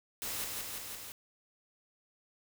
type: noise with echo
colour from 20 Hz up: white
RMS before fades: -38 dBFS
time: 0.22-0.44 s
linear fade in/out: 0 ms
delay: 170 ms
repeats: 4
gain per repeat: -2 dB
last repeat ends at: 1.12 s
effects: none